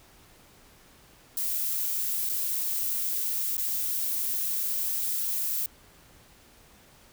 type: noise with dropouts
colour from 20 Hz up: violet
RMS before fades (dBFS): -29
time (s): 1.37-5.66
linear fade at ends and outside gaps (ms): 2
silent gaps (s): 2.292-2.296 / 3.569-3.579
effects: pink hiss -56 dBFS RMS until 7.12 s